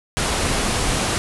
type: low-pass noise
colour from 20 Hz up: pink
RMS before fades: -21 dBFS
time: 0.17-1.18 s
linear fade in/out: 0 ms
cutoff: 11000 Hz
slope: 96 dB/octave
effects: none